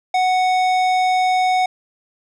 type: tone with tanh clipping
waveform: sine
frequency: 740 Hz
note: F#5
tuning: in tune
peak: -16 dBFS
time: 0.14-1.66 s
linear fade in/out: 5 ms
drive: 15 dB
effects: none